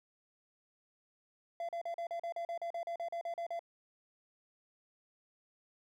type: tone bursts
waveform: triangle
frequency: 681 Hz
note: F5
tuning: 44 cents flat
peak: -34 dBFS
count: 16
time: 1.6-3.593 s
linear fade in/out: 2 ms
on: 88 ms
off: 39 ms
effects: none

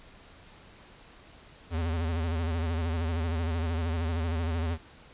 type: tone with vibrato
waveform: square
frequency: 82.41 Hz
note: E2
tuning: in tune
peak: -28 dBFS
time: 1.7-4.78 s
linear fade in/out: 50 ms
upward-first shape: sine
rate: 13 Hz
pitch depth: 82 cents each way
effects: pink hiss -53 dBFS RMS until 5.13 s + resampled to 8000 Hz

